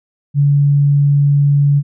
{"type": "tone", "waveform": "sine", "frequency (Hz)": 142.9, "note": "D3", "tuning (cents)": -47, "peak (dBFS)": -8, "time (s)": [0.34, 1.83], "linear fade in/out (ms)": 50, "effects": []}